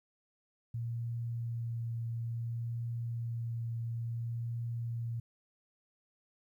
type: tone with vibrato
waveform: sine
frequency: 116.6 Hz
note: A#2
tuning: 1 cent sharp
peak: -34 dBFS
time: 0.74-5.2 s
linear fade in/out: 5 ms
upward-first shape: triangle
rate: 0.58 Hz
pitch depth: 14 cents each way
effects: 12-bit